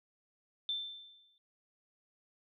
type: tone with exponential decay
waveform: sine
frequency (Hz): 3550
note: A7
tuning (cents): +15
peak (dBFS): -31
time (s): 0.69-1.38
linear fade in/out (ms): 1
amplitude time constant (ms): 150
effects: none